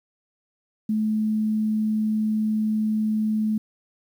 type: tone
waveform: sine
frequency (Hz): 215.9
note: A3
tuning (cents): -33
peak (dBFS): -20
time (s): 0.89-3.58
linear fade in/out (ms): 5
effects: 9-bit